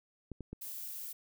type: clicks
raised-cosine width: 3 ms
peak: -29 dBFS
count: 3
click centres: 0.317 / 0.407 / 0.53 s
type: noise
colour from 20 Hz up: violet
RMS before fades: -43 dBFS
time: 0.61-1.13 s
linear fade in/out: 10 ms
effects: none